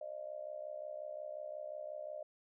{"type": "tone with amplitude modulation", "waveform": "sine", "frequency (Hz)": 607, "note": "D#5", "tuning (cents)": -43, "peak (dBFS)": -38, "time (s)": [0.01, 2.23], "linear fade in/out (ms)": 5, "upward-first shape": "sine", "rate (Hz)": 65.6, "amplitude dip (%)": 85, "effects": []}